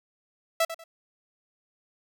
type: tone with echo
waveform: sawtooth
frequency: 659.3 Hz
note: E5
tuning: in tune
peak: -17 dBFS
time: 0.6-0.65 s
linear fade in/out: 5 ms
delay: 95 ms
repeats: 2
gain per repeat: -12 dB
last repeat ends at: 0.84 s
effects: none